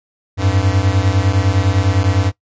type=beating tone pair; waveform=square; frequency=91.2 / 101.1 Hz; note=F#2 / G#2; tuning=-24 / -46 cents; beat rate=9.9 Hz; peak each=-16 dBFS; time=0.37-2.32 s; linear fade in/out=50 ms; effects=noise-tail reverb RT60 0.1 s tail -18 dB re dry + resampled to 16000 Hz